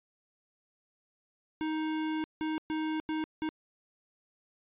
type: tone bursts at uneven times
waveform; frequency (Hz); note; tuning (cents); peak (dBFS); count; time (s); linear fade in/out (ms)
square; 312.8; D#4; +9; -31; 5; 1.61-2.24 / 2.41-2.58 / 2.7-3 / 3.09-3.24 / 3.42-3.49; 0
effects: resampled to 8000 Hz